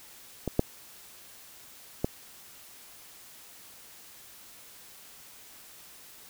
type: clicks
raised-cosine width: 2 ms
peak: -16 / -8 / -12 dBFS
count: 3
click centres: 0.477 / 0.594 / 2.045 s
effects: white hiss -51 dBFS RMS until 6.29 s